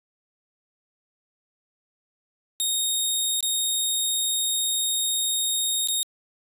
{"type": "tone with dropouts", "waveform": "15% pulse", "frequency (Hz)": 3718, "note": "A#7", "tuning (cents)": -5, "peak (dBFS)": -15, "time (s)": [2.6, 6.03], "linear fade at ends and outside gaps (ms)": 0, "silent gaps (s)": [[3.406, 3.428], [5.874, 5.885]], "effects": ["resampled to 32000 Hz"]}